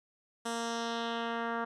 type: tone with low-pass filter sweep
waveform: 10% pulse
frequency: 231.8 Hz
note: A#3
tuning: 10 cents flat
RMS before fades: -35 dBFS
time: 0.45-1.65 s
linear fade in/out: 10 ms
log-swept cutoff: 9200 to 1500 Hz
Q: 1.7
effects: none